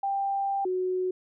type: tone pair in turn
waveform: sine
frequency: 790 / 368.5 Hz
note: G5 / F#4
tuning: +13 / -7 cents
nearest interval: octave + minor second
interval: 1320 cents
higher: first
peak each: -25 / -25 dBFS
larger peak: neither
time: 0.03-0.65 / 0.65-1.11 s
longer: first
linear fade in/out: 5 ms
effects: none